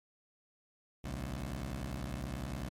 15% pulse beating tone pair, 60.9 / 70.9 Hz, B1 / C#2, -24 / +40 cents, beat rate 10 Hz, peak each -34 / -34 dBFS, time 1.04-2.69 s, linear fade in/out 5 ms, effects MP3 64 kbps

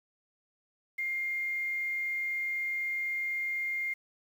sine tone with quantisation, 2116 Hz, C7, 19 cents sharp, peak -30 dBFS, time 0.98-3.94 s, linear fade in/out 10 ms, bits 9, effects none

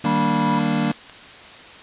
square chord, Eb major seventh, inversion none, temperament equal, 155.56 / 196 / 233.1 / 293.7 Hz, Eb3 / G3 / Bb3 / D4, 0 / 0 / 0 / 0 cents, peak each -26 / -25 / -23 / -26 dBFS, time 0.04-0.92 s, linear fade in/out 5 ms
sine tone, 977 Hz, B5, 19 cents flat, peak -22 dBFS, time 0.06-0.59 s, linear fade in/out 2 ms
clicks, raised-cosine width 0.2 ms, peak -23 dBFS, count 2, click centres 0.927 / 1.097 s
effects white hiss -41 dBFS RMS until 1.82 s + resampled to 8000 Hz

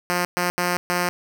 5% pulse tone bursts at uneven times, 177.3 Hz, F3, 26 cents sharp, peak -9 dBFS, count 4, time 0.1-0.25 / 0.37-0.5 / 0.58-0.77 / 0.9-1.09 s, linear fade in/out 0 ms, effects none

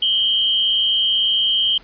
sine tone pair together, 2960 / 3169 Hz, F#7 / G7, 0 / +18 cents, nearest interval minor second, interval 118 cents, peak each -20 / -16 dBFS, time 0.02-1.78 s, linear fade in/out 5 ms, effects pink hiss -47 dBFS RMS until 1.83 s + resampled to 11025 Hz

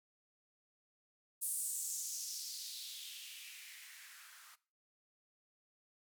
violet noise with band-pass filter sweep, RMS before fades -45 dBFS, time 1.41-4.56 s, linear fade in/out 20 ms, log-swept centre 10000 to 1200 Hz, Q 3, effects noise-tail reverb RT60 0.4 s tail -20 dB re dry

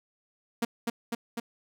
sawtooth tone with echo, 233.1 Hz, A#3, in tune, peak -21 dBFS, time 0.62-0.65 s, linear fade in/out 5 ms, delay 250 ms, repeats 3, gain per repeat -2 dB, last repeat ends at 1.4 s, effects none

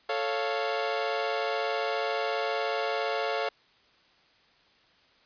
sawtooth chord, A augmented, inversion none, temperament equal, 440 / 554.4 / 698.5 Hz, A4 / C#5 / E#5, 0 / 0 / 0 cents, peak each -28 dBFS, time 0.09-3.49 s, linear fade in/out 5 ms, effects white hiss -62 dBFS RMS until 5.25 s + resampled to 11025 Hz

